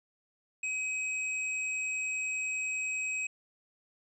square tone, 2535 Hz, D#7, 32 cents sharp, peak -32 dBFS, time 0.63-3.27 s, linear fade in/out 5 ms, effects resampled to 22050 Hz

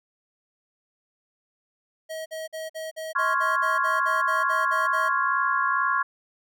square tone bursts, 637 Hz, D#5, 41 cents sharp, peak -32 dBFS, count 14, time 2.09-5.094 s, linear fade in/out 20 ms, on 170 ms, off 48 ms
sine chord, Db major seventh, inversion third, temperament equal, 1046.5 / 1108.7 / 1396.9 / 1661.2 Hz, C6 / Db6 / F6 / Ab6, 0 / 0 / 0 / 0 cents, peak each -27 / -25 / -27 / -27 dBFS, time 3.15-6.03 s, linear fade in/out 10 ms
effects none

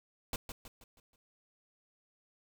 pink noise with echo, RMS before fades -36 dBFS, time 0.33-0.36 s, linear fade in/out 2 ms, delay 160 ms, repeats 5, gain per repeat -7 dB, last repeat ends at 1.16 s, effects none

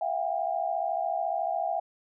sine tone cluster, 664 / 718 / 796 Hz, E5 / F5 / G5, +12 / +48 / +26 cents, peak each -31 dBFS, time 0.01-1.8 s, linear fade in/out 5 ms, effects none

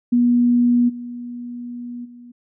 sine tone with level steps, 241.9 Hz, B3, 36 cents flat, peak -12 / -28 / -38 dBFS, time 0.12-2.32 s, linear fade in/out 10 ms, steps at 0.88 / 2.04 s, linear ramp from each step 20 ms, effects none

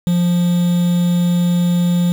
triangle tone with quantisation, 175.1 Hz, F3, 5 cents sharp, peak -10 dBFS, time 0.07-2.12 s, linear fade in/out 0 ms, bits 5, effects none

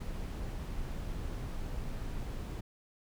brown noise, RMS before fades -38 dBFS, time 0-2.61 s, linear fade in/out 10 ms, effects none

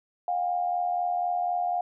sine tone pair together, 713 / 797 Hz, F5 / G5, +36 / +28 cents, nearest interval major second, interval 192 cents, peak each -25 / -33 dBFS, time 0.28-1.81 s, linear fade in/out 2 ms, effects none

